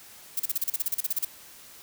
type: noise bursts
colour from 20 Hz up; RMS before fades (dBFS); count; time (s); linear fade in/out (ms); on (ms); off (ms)
violet; -26; 15; 0.37-1.25; 5; 26; 35
effects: white hiss -49 dBFS RMS until 1.82 s